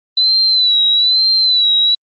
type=tone with vibrato; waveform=sine; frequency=3995 Hz; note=B7; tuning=19 cents sharp; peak=-9 dBFS; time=0.17-1.95 s; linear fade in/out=5 ms; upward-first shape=sine; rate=1.1 Hz; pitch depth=70 cents each way; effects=Opus 32 kbps